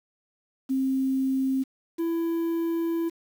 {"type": "tone pair in turn", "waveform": ["sine", "triangle"], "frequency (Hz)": [265, 333], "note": ["C4", "E4"], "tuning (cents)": [22, 18], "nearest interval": "major third", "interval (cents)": 396, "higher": "second", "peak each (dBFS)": -22, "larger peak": "neither", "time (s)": [[0.69, 1.64], [1.98, 3.1]], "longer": "second", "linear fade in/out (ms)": 20, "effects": ["8-bit"]}